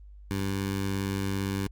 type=tone with notch filter; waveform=15% pulse; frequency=97.6 Hz; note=G2; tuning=7 cents flat; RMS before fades=-30 dBFS; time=0.31-1.67 s; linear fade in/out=0 ms; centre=680 Hz; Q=1.3; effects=added 50 Hz sine -45 dBFS peak until 1.71 s + Opus 32 kbps